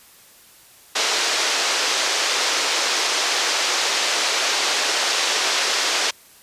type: band-pass noise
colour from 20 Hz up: white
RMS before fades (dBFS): -21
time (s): 0.95-6.11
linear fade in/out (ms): 10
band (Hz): 360 to 6200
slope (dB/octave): 24
effects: white hiss -49 dBFS RMS until 6.42 s + resampled to 32000 Hz